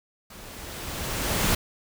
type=noise with level ramp; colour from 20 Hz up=pink; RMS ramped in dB=-45 to -22 dBFS; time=0.3-1.55 s; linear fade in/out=5 ms; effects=none